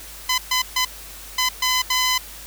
10% pulse tone bursts at uneven times, 1014 Hz, B5, 45 cents sharp, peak -9 dBFS, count 6, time 0.29-0.38 / 0.51-0.62 / 0.76-0.85 / 1.38-1.49 / 1.62-1.82 / 1.9-2.18 s, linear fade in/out 5 ms, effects added 50 Hz sine -43 dBFS peak until 2.46 s + white hiss -39 dBFS RMS until 2.46 s

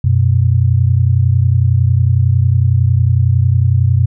sine tone pair together, 92.5 / 123.47 Hz, F#2 / B2, 0 / 0 cents, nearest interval perfect fourth, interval 500 cents, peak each -11 dBFS, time 0.04-4.06 s, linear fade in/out 5 ms, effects none

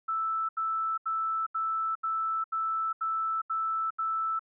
sine tone bursts, 1318.5 Hz, E6, in tune, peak -27 dBFS, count 9, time 0.08-4.394 s, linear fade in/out 10 ms, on 410 ms, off 78 ms, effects none

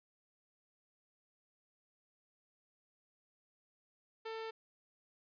sawtooth tone, 446.4 Hz, A4, 25 cents sharp, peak -37 dBFS, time 4.25-4.51 s, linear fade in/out 10 ms, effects resampled to 11025 Hz

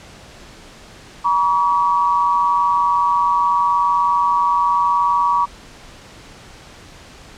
sine tone pair together, 958 / 1137.2 Hz, A#5 / C#6, +47 / +44 cents, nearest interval minor third, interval 297 cents, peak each -16 dBFS, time 1.24-5.46 s, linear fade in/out 20 ms, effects pink hiss -41 dBFS RMS until 7.37 s + low-pass 7000 Hz 12 dB/octave

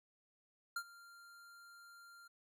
square tone with ADSR envelope, 1391 Hz, F6, 7 cents flat, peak -37 dBFS, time 0.76-2.28 s, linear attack 5 ms, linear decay 64 ms, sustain -20 dB, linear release 10 ms, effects none

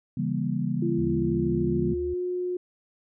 sine chord, C# diminished seventh, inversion none, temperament just, 138.59 / 166.31 / 199.57 / 239.5 Hz, C#3 / E3 / G3 / Bb3, 0 / +16 / +31 / +47 cents, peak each -30 dBFS, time 0.17-1.94 s, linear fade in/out 5 ms
sine tone with pitch glide, 340 to 360.2 Hz, F4 to F#4, -46 to -46 cents, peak -26 dBFS, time 0.82-2.57 s, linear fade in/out 5 ms, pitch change +100 cents, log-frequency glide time 1.19-2.23 s
sine tone, 74 Hz, D2, 14 cents sharp, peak -34 dBFS, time 0.98-2.14 s, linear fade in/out 5 ms
effects none

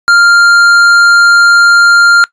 sine tone with tanh clipping, 1396.9 Hz, F6, in tune, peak -4 dBFS, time 0.08-2.24 s, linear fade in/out 0 ms, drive 11 dB, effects noise-tail reverb RT60 0.1 s tail -20 dB re dry + resampled to 22050 Hz

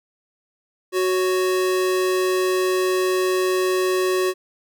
square tone pair together, 370 / 554.9 Hz, F#4 / C#5, 0 / +2 cents, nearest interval perfect fifth, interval 702 cents, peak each -19 / -30 dBFS, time 0.92-4.34 s, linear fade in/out 50 ms, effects none

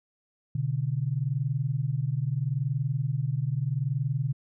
sine tone pair together, 124.7 / 145.48 Hz, B2 / D3, +17 / -16 cents, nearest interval minor third, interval 267 cents, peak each -28 dBFS, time 0.55-4.33 s, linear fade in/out 5 ms, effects none

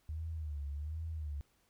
sine tone with vibrato, 75.9 Hz, D#2, 42 cents flat, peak -37 dBFS, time 0.09-1.41 s, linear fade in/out 0 ms, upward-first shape sine, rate 1.3 Hz, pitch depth 120 cents each way, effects pink hiss -73 dBFS RMS until 1.69 s

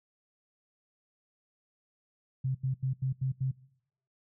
sine tone bursts, 131.7 Hz, C3, 12 cents sharp, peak -27 dBFS, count 6, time 2.44-3.515 s, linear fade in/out 10 ms, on 110 ms, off 83 ms, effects noise-tail reverb RT60 0.7 s tail -21 dB re dry

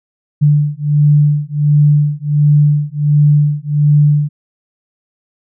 sine beating tone pair, 146.83 / 148.23 Hz, D3 / D3, 0 / +16 cents, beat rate 1.4 Hz, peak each -11 dBFS, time 0.41-4.29 s, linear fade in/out 20 ms, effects none

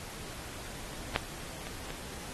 clicks, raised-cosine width 0.3 ms, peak -29 / -10 / -23 / -22 dBFS, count 4, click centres 0.931 / 1.161 / 1.669 / 1.905 s, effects pink hiss -44 dBFS RMS until 2.33 s + AAC 32 kbps

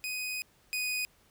sawtooth tone pair in turn, 2499 / 2488 Hz, D#7 / D#7, +7 / -1 cents, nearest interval unison, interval 8 cents, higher first, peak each -30 / -27 dBFS, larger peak second, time 0.04-0.42 / 0.73-1.05 s, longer first, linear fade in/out 0 ms, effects pink hiss -65 dBFS RMS until 1.3 s

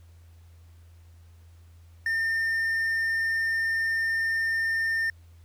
triangle tone, 1809 Hz, A6, 48 cents sharp, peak -22 dBFS, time 2.06-5.1 s, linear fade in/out 2 ms, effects added 84 Hz sine -49 dBFS peak until 5.44 s + pink hiss -65 dBFS RMS until 5.44 s

